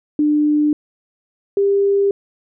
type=tone pair in turn; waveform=sine; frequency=298.6 / 398.6 Hz; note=D4 / G4; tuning=+29 / +29 cents; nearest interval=perfect fourth; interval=500 cents; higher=second; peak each=-12 dBFS; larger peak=neither; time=0.19-0.73 / 1.57-2.11 s; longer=neither; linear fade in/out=2 ms; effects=none